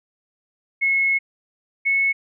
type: tone pair in turn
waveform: sine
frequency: 2180 / 2199 Hz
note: C#7 / C#7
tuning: -29 / -14 cents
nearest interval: unison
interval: 15 cents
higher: second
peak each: -16 dBFS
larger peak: neither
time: 0.81-1.19 / 1.85-2.13 s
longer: first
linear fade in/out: 20 ms
effects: none